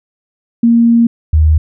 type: tone pair in turn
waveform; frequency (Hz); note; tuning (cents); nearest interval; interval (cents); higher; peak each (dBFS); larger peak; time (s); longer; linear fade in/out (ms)
sine; 233.1 / 77.79; A#3 / D#2; 0 / 0; octave + perfect fifth; 1900; first; -5; neither; 0.63-1.07 / 1.33-1.58; first; 5
effects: none

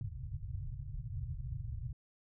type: low-pass noise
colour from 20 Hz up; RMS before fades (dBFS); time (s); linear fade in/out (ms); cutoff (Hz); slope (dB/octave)
white; -41; 0.01-1.93; 2; 140; 96
effects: none

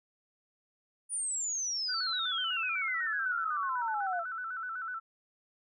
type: exponential sweep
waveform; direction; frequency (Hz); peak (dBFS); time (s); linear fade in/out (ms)
sine; down; 9660 to 665; -31; 1.09-4.24; 50
type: tone with vibrato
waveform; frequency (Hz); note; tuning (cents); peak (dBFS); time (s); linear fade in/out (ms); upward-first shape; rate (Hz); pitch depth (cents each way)
sine; 1411; F6; +17; -35; 1.88-5; 20; square; 8; 98
effects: none

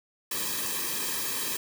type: noise with comb filter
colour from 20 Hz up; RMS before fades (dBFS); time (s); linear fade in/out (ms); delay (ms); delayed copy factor
white; -31; 0.31-1.57; 5; 1.4; -0.9
effects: none

